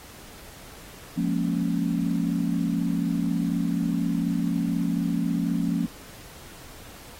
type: chord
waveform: sine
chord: Bb minor seventh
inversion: second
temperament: equal with one note detuned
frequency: 174.61 / 209 / 233.1 / 277.2 Hz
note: F3 / Ab3 / Bb3 / Db4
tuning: 0 / +11 / 0 / 0 cents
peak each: -26 / -31 / -28 / -28 dBFS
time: 1.16-5.87 s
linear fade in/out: 20 ms
effects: pink hiss -46 dBFS RMS until 7.19 s + AAC 48 kbps